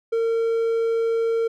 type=tone; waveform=triangle; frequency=456.7 Hz; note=A#4; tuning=36 cents flat; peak=-17 dBFS; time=0.12-1.48 s; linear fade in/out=10 ms; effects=none